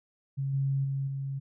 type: tone with level steps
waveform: sine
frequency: 136.8 Hz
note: C#3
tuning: 23 cents flat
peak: -28 / -25 / -28 / -31 dBFS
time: 0.37-1.4 s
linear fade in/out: 20 ms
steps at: 0.53 / 0.84 / 1.07 s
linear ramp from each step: 10 ms
effects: none